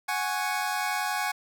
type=chord; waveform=25% pulse; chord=F# suspended second; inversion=none; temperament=equal; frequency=740 / 830.6 / 1108.7 Hz; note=F#5 / G#5 / C#6; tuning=0 / 0 / 0 cents; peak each=-28 / -26 / -30 dBFS; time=0.08-1.32 s; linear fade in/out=10 ms; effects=none